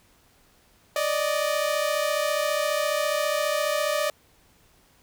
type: tone pair together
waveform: sawtooth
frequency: 581.3 / 616 Hz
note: D5 / D#5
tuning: -18 / -17 cents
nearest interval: minor second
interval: 101 cents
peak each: -22 dBFS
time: 0.96-4.1 s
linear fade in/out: 2 ms
effects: pink hiss -60 dBFS RMS until 5.02 s